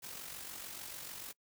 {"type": "noise with amplitude modulation", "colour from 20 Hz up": "white", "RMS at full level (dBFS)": -44, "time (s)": [0.02, 1.33], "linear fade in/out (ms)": 20, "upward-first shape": "sine", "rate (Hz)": 46.8, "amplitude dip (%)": 50, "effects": ["noise-tail reverb RT60 0.1 s tail -24 dB re dry"]}